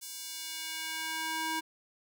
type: tone with high-pass filter sweep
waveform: square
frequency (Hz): 320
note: D#4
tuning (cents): +49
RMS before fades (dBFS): -37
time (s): 0.01-1.61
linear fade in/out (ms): 20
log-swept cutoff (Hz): 6600 to 690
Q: 0.85
effects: none